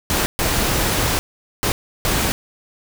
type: noise bursts at uneven times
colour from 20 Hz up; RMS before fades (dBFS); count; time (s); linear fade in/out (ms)
pink; -19; 4; 0.1-0.26 / 0.39-1.19 / 1.63-1.72 / 2.05-2.32; 0
effects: none